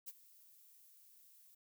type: noise with ADSR envelope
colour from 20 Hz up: violet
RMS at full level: -45 dBFS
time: 0.06-1.55 s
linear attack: 23 ms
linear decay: 33 ms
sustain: -19 dB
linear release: 8 ms
effects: none